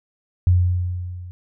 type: tone with level ramp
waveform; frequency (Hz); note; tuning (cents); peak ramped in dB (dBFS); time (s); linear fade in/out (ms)
sine; 89.5; F2; +43; -10 to -33; 0.47-1.31; 0
effects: none